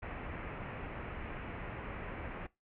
pink low-pass noise, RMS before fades -43 dBFS, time 0.02-2.47 s, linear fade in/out 10 ms, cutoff 2600 Hz, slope 48 dB/octave, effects noise-tail reverb RT60 0.2 s tail -20 dB re dry

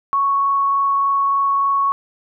sine tone with frequency modulation, 1108.7 Hz, C#6, in tune, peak -14 dBFS, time 0.13-1.92 s, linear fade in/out 0 ms, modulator 23.4 Hz, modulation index 0.28, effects none

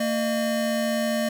square tone pair together, 227.7 / 608 Hz, A#3 / D#5, -40 / -40 cents, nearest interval octave + perfect fourth, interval 1700 cents, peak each -26 dBFS, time 0-1.29 s, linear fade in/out 5 ms, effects none

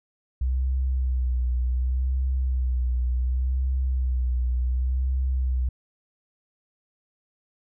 sine tone with vibrato, 63.3 Hz, B1, 43 cents sharp, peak -21 dBFS, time 0.41-5.69 s, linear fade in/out 5 ms, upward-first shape sine, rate 0.68 Hz, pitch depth 48 cents each way, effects none

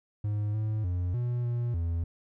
triangle tone with pitch steps, 104.6 / 108 / 89.1 / 121.5 / 119.8 / 84.1 Hz, G#2 / A2 / F2 / B2 / A#2 / E2, +13 / -32 / +35 / -28 / +48 / +35 cents, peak -25 dBFS, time 0.24-2.04 s, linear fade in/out 5 ms, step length 300 ms, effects none

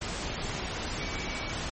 sine tone in noise, 2278 Hz, C#7, 47 cents sharp, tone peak -40 dBFS, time 0.99-1.53 s, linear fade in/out 10 ms, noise pink, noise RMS -34 dBFS, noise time 0.01-1.7 s, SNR -9 dB, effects MP3 32 kbps

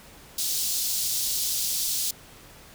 pink high-pass noise, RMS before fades -27 dBFS, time 0.38-2.11 s, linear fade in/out 5 ms, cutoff 4100 Hz, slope 24 dB/octave, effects pink hiss -49 dBFS RMS until 2.74 s

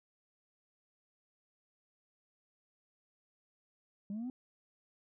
sine linear sweep, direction up, 194.7 to 261.6 Hz, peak -35 dBFS, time 4.1-4.3 s, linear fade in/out 2 ms, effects tanh soft clip ceiling -35 dBFS

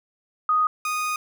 sine / 30% pulse tone pair in turn, 1244.5 / 1239 Hz, D#6 / D#6, 0 / -8 cents, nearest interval unison, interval 8 cents, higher first, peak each -17 / -21 dBFS, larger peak first, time 0.49-0.67 / 0.85-1.16 s, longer second, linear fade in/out 2 ms, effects none

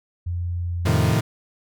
sine tone with pitch glide, 87.31 to 86.81 Hz, F2 to F2, 0 to -10 cents, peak -23 dBFS, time 0.26-1.13 s, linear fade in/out 10 ms, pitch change -10 cents, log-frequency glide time 0.55-0.79 s
40% pulse chord, F dominant seventh, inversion first, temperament equal, 110 / 130.81 / 155.56 / 174.61 Hz, A2 / C3 / Eb3 / F3, 0 / 0 / 0 / 0 cents, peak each -20 / -24 / -22 / -26 dBFS, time 0.85-1.21 s, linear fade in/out 10 ms
effects none

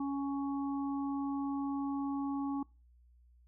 harmonic tone, 278.2 Hz, C#4, 6 cents sharp, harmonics 1 / 3 / 4, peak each -33 / -43 / -45 dBFS, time 0-2.63 s, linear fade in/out 5 ms, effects noise-tail reverb RT60 0.3 s tail -24 dB re dry + added 60 Hz sine -60 dBFS peak until 3.47 s

